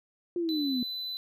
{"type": "linear sweep", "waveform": "sine", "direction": "down", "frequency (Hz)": [354.5, 240.5], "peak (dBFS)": -27, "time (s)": [0.36, 0.83], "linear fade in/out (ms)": 2}
{"type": "tone", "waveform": "triangle", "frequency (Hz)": 4006, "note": "B7", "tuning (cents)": 24, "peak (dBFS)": -32, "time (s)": [0.49, 1.17], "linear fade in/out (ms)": 0}
{"effects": []}